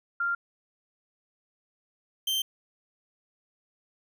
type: tone pair in turn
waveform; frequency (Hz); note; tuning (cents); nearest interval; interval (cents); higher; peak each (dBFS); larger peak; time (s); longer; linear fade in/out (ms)
sine / 40% pulse; 1392 / 3132; F6 / G7; -6 / -2; octave + major second; 1404; second; -25; neither; 0.2-0.35 / 2.27-2.42; neither; 5
effects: none